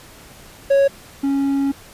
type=tone pair in turn; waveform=triangle; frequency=553 / 276.5 Hz; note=C#5 / C#4; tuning=-4 / -4 cents; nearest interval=octave; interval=1200 cents; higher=first; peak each=-9 / -14 dBFS; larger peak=first; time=0.7-0.88 / 1.23-1.72 s; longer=second; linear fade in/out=10 ms; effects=pink hiss -43 dBFS RMS until 1.93 s + resampled to 32000 Hz